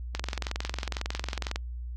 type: click train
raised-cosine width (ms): 0.2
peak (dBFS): -13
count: 32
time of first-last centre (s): 0.15-1.559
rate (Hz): 22
effects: added 60 Hz sine -34 dBFS peak until 1.96 s + Opus 48 kbps